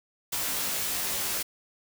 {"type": "noise with comb filter", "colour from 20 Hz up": "white", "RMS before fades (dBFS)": -30, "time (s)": [0.32, 1.43], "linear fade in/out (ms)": 10, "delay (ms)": 17, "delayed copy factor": -0.8, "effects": []}